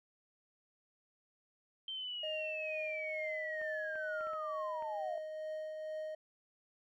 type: linear sweep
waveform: sine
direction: down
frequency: 3136 to 656 Hz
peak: -39 dBFS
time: 1.88-5.18 s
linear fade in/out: 2 ms
type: tone with tremolo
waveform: triangle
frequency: 622.3 Hz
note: D#5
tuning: in tune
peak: -36 dBFS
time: 2.23-6.15 s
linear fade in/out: 5 ms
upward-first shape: triangle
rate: 2.2 Hz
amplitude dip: 35%
type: clicks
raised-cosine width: 0.5 ms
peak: -39 dBFS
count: 6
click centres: 3.615 / 3.956 / 4.209 / 4.27 / 4.334 / 4.824 s
effects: none